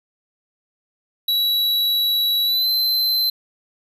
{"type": "tone with pitch glide", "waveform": "square", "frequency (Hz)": [3914, 4083], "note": ["B7", "C8"], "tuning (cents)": [-16, -43], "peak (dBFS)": -17, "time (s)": [1.28, 3.3], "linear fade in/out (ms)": 5, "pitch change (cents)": 73, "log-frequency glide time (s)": [2.45, 2.69], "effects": []}